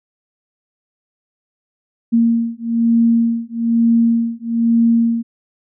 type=beating tone pair; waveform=sine; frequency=230.8 / 231.9 Hz; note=A#3 / A#3; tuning=-17 / -9 cents; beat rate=1.1 Hz; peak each=-15 dBFS; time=2.12-5.23 s; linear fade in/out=20 ms; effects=none